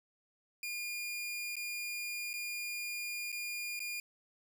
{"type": "tone with dropouts", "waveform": "sawtooth", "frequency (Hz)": 2420, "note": "D#7", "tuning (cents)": -49, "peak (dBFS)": -34, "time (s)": [0.63, 4], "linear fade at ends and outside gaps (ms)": 2, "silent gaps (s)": [[1.556, 1.566], [2.332, 2.338], [3.319, 3.326], [3.793, 3.802]], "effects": []}